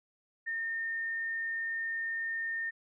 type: tone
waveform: sine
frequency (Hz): 1822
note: A#6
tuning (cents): -40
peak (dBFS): -32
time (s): 0.46-2.71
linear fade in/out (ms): 20
effects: none